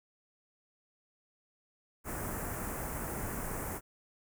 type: band-stop noise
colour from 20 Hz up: pink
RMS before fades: -38 dBFS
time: 2.04-3.81 s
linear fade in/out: 50 ms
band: 1900 to 7600 Hz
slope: 24 dB/octave
effects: none